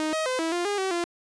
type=tone with pitch steps; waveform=sawtooth; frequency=311 / 632 / 512 / 326.2 / 349.5 / 407.9 / 381.3 / 344.8 Hz; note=D#4 / D#5 / C5 / E4 / F4 / G#4 / G4 / F4; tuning=-1 / +27 / -38 / -18 / +1 / -31 / -48 / -22 cents; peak=-21 dBFS; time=0-1.04 s; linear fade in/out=0 ms; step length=130 ms; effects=resampled to 22050 Hz